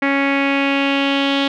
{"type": "tone with low-pass filter sweep", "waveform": "sawtooth", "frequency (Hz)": 277.2, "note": "C#4", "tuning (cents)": 0, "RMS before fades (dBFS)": -17, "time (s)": [0.02, 1.48], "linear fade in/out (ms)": 5, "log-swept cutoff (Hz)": [2100, 3400], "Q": 4.4, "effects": []}